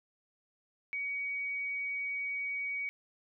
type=tone; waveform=sine; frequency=2255 Hz; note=C#7; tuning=29 cents sharp; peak=-33 dBFS; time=0.93-2.89 s; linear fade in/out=0 ms; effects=none